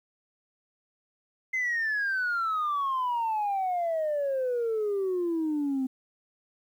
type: exponential sweep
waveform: sine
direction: down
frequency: 2079 to 257 Hz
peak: -24 dBFS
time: 1.53-5.87 s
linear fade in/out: 10 ms
effects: tanh soft clip ceiling -23 dBFS + 10-bit